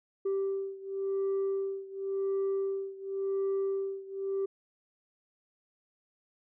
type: beating tone pair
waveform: sine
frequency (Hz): 390 / 390.92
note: G4 / G4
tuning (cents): -9 / -5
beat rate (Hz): 0.92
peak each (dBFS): -30 / -32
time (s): 0.25-4.46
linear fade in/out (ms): 10
effects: tanh soft clip ceiling -26 dBFS